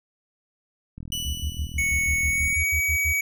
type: click train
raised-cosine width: 5 ms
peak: -26 dBFS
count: 64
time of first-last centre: 0.98-2.528 s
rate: 40.7 Hz
type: tone with exponential decay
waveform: sawtooth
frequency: 2960 Hz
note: F#7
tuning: in tune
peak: -23 dBFS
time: 1.12-2.64 s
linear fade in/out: 2 ms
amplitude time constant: 330 ms
type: tone bursts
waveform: sine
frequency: 73.3 Hz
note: D2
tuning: 3 cents flat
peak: -24 dBFS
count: 12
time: 1.25-3.135 s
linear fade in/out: 20 ms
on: 92 ms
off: 71 ms
type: tone with pitch glide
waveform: square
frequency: 2217 to 2266 Hz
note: C#7 to C#7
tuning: 0 to +37 cents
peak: -22 dBFS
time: 1.78-3.21 s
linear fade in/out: 5 ms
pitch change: +37 cents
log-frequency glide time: 2.25-2.74 s
effects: none